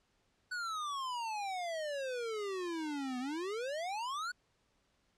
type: exponential two-way sweep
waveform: square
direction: down then up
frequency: 1500 to 245.4 to 1500 Hz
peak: -37 dBFS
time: 0.51-4.32 s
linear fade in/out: 10 ms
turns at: 3.19 s
effects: pink hiss -75 dBFS RMS until 5.17 s + low-pass 7000 Hz 12 dB/octave